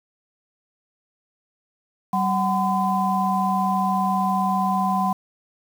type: tone cluster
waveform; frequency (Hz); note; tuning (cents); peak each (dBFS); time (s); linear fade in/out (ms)
sine; 192.1 / 748 / 1017; G3 / F#5 / C6; -35 / +19 / -50; -23; 2.13-5.13; 5
effects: 7-bit